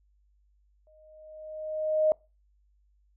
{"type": "tone with exponential growth", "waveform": "sine", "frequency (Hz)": 621, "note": "D#5", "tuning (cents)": -3, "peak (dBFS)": -18, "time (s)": [0.87, 2.12], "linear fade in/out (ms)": 1, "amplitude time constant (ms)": 270, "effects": ["noise-tail reverb RT60 0.3 s tail -26 dB re dry", "added 50 Hz sine -63 dBFS peak until 3.16 s"]}